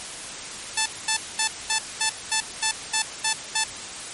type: tone bursts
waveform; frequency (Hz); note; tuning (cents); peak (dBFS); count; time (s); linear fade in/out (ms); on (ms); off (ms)
5% pulse; 880; A5; 0; -8; 10; 0.77-3.64; 5; 89; 220
effects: white hiss -35 dBFS RMS until 4.13 s + MP3 48 kbps